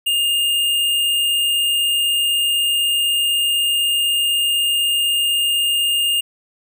square tone, 2824 Hz, F7, 19 cents sharp, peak -16 dBFS, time 0.06-6.21 s, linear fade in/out 10 ms, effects none

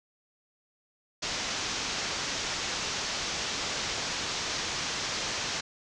white low-pass noise, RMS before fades -33 dBFS, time 1.22-5.61 s, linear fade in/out 10 ms, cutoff 6600 Hz, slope 48 dB/octave, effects none

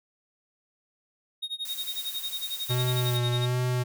triangle tone with tremolo, 3729 Hz, A#7, in tune, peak -27 dBFS, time 1.42-3.46 s, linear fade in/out 10 ms, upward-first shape sine, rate 11 Hz, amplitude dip 95%
blue noise, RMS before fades -38 dBFS, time 1.65-3.17 s, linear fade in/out 2 ms
square tone with vibrato, 123.47 Hz, B2, in tune, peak -25 dBFS, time 2.69-3.84 s, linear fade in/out 20 ms, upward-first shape sine, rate 1.3 Hz, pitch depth 27 cents each way
effects none

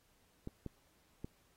clicks, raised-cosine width 3 ms, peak -29 dBFS, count 3, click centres 0.474 / 0.663 / 1.245 s, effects pink hiss -72 dBFS RMS until 1.56 s + AAC 48 kbps

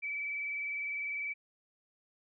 sine tone with vibrato, 2300 Hz, D7, 37 cents flat, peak -34 dBFS, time 0.02-1.34 s, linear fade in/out 20 ms, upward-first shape sine, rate 20 Hz, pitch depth 31 cents each way, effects none

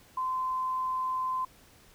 sine tone, 1031 Hz, C6, 26 cents flat, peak -28 dBFS, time 0.17-1.45 s, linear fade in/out 5 ms, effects pink hiss -58 dBFS RMS until 1.94 s

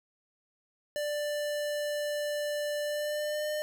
square tone with pitch glide, 590 to 604.8 Hz, D5 to D#5, +8 to -49 cents, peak -31 dBFS, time 0.96-3.62 s, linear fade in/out 0 ms, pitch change +43 cents, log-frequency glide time 2.82-3.5 s, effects none

